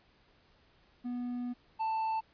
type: tone pair in turn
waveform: triangle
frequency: 244.8 / 885.6 Hz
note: B3 / A5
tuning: -15 / +11 cents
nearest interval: octave + minor seventh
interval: 2226 cents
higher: second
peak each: -32 / -28 dBFS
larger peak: second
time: 1.04-1.54 / 1.79-2.21 s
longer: first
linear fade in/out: 20 ms
effects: pink hiss -66 dBFS RMS until 2.33 s + resampled to 11025 Hz